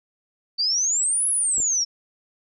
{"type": "exponential two-way sweep", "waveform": "sine", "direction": "up then down", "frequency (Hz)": [4546, 10890, 5410], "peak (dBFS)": -19, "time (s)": [0.58, 1.85], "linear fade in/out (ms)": 20, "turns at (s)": 1.29}
{"type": "clicks", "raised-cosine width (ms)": 2, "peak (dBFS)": -26, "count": 2, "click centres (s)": [1.582, 1.601]}
{"effects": []}